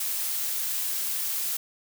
blue noise, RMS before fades -29 dBFS, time 0-1.57 s, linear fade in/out 5 ms, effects none

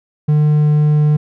triangle tone, 150.2 Hz, D3, 39 cents sharp, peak -7 dBFS, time 0.28-1.17 s, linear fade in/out 10 ms, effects none

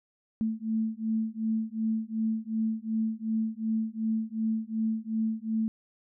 sine beating tone pair, 220 / 222.7 Hz, A3 / A3, 0 / +21 cents, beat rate 2.7 Hz, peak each -30 dBFS, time 0.41-5.68 s, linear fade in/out 0 ms, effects none

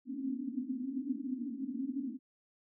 pink band-pass noise, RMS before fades -38 dBFS, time 0.05-2.19 s, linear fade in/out 50 ms, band 240 to 280 Hz, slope 96 dB/octave, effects none

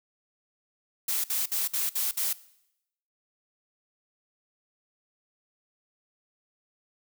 blue noise bursts, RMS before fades -28 dBFS, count 6, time 1.08-2.33 s, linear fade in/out 5 ms, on 160 ms, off 58 ms, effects noise-tail reverb RT60 0.8 s tail -19 dB re dry

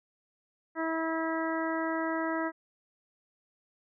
harmonic tone, 324.1 Hz, E4, 29 cents flat, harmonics 1 / 2 / 3 / 4 / 5 / 6, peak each -32 / -35 / -37 / -38 / -39 / -40 dBFS, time 0.75-2.52 s, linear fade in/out 50 ms, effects none

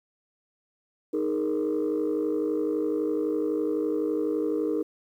sine chord, D# suspended fourth, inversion none, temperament just, 311.1 / 414.8 / 466.7 Hz, D#4 / G#4 / A#4, 0 / -2 / +2 cents, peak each -26 / -28 / -28 dBFS, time 1.13-4.83 s, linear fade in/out 10 ms, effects tanh soft clip ceiling -19 dBFS + 10-bit

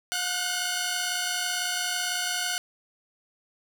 10% pulse tone cluster, 718 / 1462 / 1520 Hz, F5 / F#6 / F#6, +48 / -21 / +46 cents, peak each -23 dBFS, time 0.12-2.58 s, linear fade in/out 0 ms, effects none

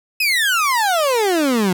30% pulse exponential sweep, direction down, 2600 to 174.61 Hz, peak -12 dBFS, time 0.2-1.73 s, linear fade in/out 5 ms, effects none

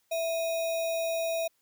sine tone with sample-and-hold, 659.3 Hz, E5, in tune, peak -27 dBFS, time 0.11-1.48 s, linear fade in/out 10 ms, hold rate 3150 Hz, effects white hiss -72 dBFS RMS until 1.61 s

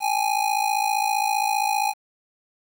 square ring-modulated tone, 826 Hz, G#5, 10 cents flat, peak -18 dBFS, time 0-1.94 s, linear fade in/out 50 ms, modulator 27.6 Hz, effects 9-bit

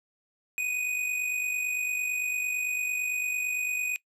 square tone with amplitude modulation, 2489 Hz, D#7, in tune, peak -26 dBFS, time 0.58-3.96 s, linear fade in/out 0 ms, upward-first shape sine, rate 48.9 Hz, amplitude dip 50%, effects noise-tail reverb RT60 0.1 s tail -21 dB re dry + low-pass 12000 Hz 12 dB/octave

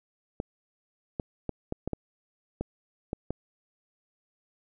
clicks, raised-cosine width 2 ms, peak -17 dBFS, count 9, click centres 0.401 / 1.198 / 1.493 / 1.724 / 1.876 / 1.933 / 2.61 / 3.131 / 3.306 s, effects none

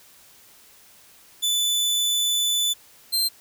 sawtooth tone pair in turn, 3493 / 4146 Hz, A7 / C8, -13 / -17 cents, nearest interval minor third, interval 296 cents, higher second, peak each -17 dBFS, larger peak neither, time 1.42-2.74 / 3.12-3.29 s, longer first, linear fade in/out 20 ms, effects white hiss -52 dBFS RMS until 3.4 s

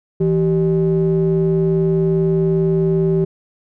triangle ring-modulated tone, 111.3 Hz, A2, 20 cents sharp, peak -8 dBFS, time 0.2-3.25 s, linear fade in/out 10 ms, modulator 275 Hz, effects none

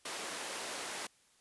pink high-pass noise, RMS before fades -41 dBFS, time 0.05-1.07 s, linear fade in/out 5 ms, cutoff 460 Hz, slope 12 dB/octave, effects white hiss -68 dBFS RMS until 1.4 s + resampled to 24000 Hz

